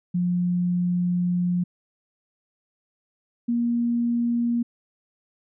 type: tone pair in turn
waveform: sine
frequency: 177.4 / 236.8 Hz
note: F3 / A#3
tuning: +27 / +27 cents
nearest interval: perfect fourth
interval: 500 cents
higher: second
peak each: -20 dBFS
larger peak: neither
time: 0.14-1.64 / 3.48-4.63 s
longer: first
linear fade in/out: 10 ms
effects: none